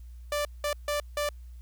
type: tone bursts at uneven times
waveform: sawtooth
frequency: 587.3 Hz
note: D5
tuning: in tune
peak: -23 dBFS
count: 4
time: 0.32-0.45 / 0.64-0.73 / 0.88-1 / 1.17-1.29 s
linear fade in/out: 2 ms
effects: added 60 Hz sine -42 dBFS peak until 1.61 s + white hiss -68 dBFS RMS until 1.61 s